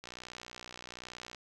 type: click train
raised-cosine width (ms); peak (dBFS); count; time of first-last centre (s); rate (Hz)
0.2; -27; 81; 0.04-1.347; 61.2
effects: none